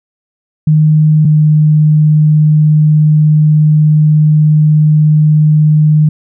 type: tone pair in turn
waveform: sine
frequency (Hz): 154.1 / 152.77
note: D#3 / D#3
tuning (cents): -16 / -31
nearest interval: unison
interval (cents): 15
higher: first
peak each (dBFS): -4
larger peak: neither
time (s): 0.67-1.25 / 1.25-6.09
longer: second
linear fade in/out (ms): 5
effects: none